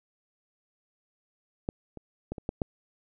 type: clicks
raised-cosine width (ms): 2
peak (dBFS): -16 / -28 / -20 / -25 / -16 / -14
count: 6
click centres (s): 1.689 / 1.973 / 2.32 / 2.382 / 2.491 / 2.618
effects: none